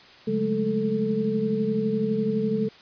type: tone cluster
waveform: sine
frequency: 138.4 / 181.2 / 208.8 / 220.7 / 439.8 Hz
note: C#3 / F#3 / G#3 / A3 / A4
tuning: -2 / -36 / +10 / +5 / -1 cents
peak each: -34 / -33 / -25 / -32 / -26 dBFS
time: 0.27-2.69 s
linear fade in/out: 10 ms
effects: white hiss -49 dBFS RMS until 2.81 s + resampled to 11025 Hz